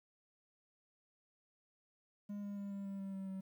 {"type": "tone with pitch steps", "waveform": "triangle", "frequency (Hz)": [204.4, 202.4, 200.4, 198.47, 196.53, 194.61, 192.71, 190.82], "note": ["G#3", "G#3", "G3", "G3", "G3", "G3", "G3", "G3"], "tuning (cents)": [-27, -44, 38, 22, 5, -12, -29, -46], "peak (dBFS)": -39, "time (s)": [2.29, 3.41], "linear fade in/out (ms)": 10, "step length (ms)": 140, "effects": ["12-bit"]}